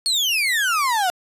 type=exponential sweep; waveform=35% pulse; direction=down; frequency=4415 to 698.5 Hz; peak=-16 dBFS; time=0.06-1.1 s; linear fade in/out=0 ms; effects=resampled to 32000 Hz